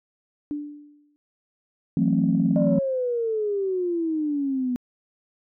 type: tone with exponential decay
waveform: sine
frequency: 293.7 Hz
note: D4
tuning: in tune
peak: -24 dBFS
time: 0.51-1.16 s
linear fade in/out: 0 ms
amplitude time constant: 140 ms
type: chord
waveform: sine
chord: F# half-diminished seventh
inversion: third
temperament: just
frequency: 166.5 / 185 / 222 / 266.4 Hz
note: E3 / F#3 / A3 / C4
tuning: +18 / 0 / +16 / +31 cents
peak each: -23 dBFS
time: 1.97-2.79 s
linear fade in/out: 2 ms
type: exponential sweep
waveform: sine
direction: down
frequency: 607 to 243.9 Hz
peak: -22 dBFS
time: 2.56-4.76 s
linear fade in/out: 0 ms
effects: tanh soft clip ceiling -9 dBFS